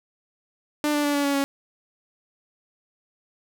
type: tone with pitch steps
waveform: sawtooth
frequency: 297.7 / 293.6 / 289.6 / 285.6 / 281.6 / 277.8 Hz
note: D4 / D4 / D4 / D4 / C#4 / C#4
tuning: +24 / 0 / -24 / -48 / +27 / +4 cents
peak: -17 dBFS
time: 0.84-1.44 s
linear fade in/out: 0 ms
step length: 100 ms
effects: none